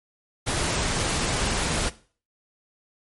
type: noise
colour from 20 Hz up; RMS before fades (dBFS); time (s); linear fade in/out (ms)
pink; -25; 0.46-1.9; 20
effects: noise-tail reverb RT60 0.4 s tail -17 dB re dry + MP3 48 kbps